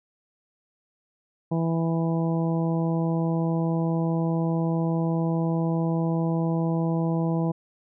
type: harmonic tone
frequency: 164.81 Hz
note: E3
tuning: in tune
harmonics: 1 / 2 / 3 / 4 / 5 / 6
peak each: -23 / -29 / -33 / -35 / -37 / -39 dBFS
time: 1.51-7.52 s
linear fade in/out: 10 ms
effects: none